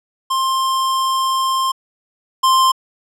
square tone pair in turn, 1056 / 1048.7 Hz, C6 / C6, +16 / +4 cents, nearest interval unison, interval 12 cents, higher first, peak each -16 / -11 dBFS, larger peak second, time 0.3-1.72 / 2.43-2.72 s, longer first, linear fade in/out 10 ms, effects low-pass 11000 Hz 12 dB/octave

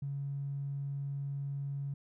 triangle tone with tanh clipping, 140 Hz, C#3, 18 cents sharp, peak -34 dBFS, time 0.02-1.94 s, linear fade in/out 5 ms, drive 2 dB, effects none

